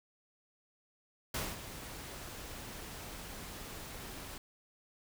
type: noise with ADSR envelope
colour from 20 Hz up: pink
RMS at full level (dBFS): -35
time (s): 1.34-4.38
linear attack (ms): 5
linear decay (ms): 220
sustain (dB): -11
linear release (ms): 3
effects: none